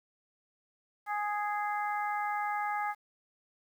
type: harmonic tone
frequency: 415.3 Hz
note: G#4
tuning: in tune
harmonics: 2 / 3 / 4 / 5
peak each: -32 / -37 / -40 / -41 dBFS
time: 1.06-2.95 s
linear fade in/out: 50 ms
effects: 10-bit